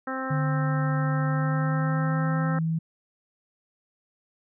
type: harmonic tone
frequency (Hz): 262.7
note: C4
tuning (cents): +7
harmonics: 1 / 2 / 3 / 4 / 5 / 6 / 7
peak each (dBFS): -33 / -35 / -37 / -39 / -34 / -38 / -40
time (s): 0.07-2.59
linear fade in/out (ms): 5
type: tone with pitch glide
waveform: sine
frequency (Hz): 148.9 to 162.38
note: D3 to E3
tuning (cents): +24 to -26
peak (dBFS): -23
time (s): 0.3-2.79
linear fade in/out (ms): 10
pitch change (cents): +150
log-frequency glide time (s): 1.2-2.67
effects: none